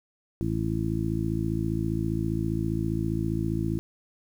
harmonic tone, 55 Hz, A1, in tune, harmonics 1 / 2 / 3 / 4 / 5 / 6, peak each -34 / -30 / -31 / -34 / -35 / -31 dBFS, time 0.41-3.79 s, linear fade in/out 0 ms, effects 9-bit

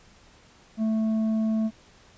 triangle tone with tanh clipping, 220 Hz, A3, in tune, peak -23 dBFS, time 0.77-1.71 s, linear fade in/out 50 ms, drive 10 dB, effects pink hiss -55 dBFS RMS until 2.17 s + resampled to 16000 Hz

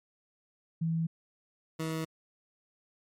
sine / 20% pulse tone pair in turn, 163.8 / 160.34 Hz, E3 / E3, -11 / -48 cents, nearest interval unison, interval 37 cents, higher first, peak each -27 dBFS, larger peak neither, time 0.81-1.07 / 1.79-2.05 s, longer neither, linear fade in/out 10 ms, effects MP3 64 kbps

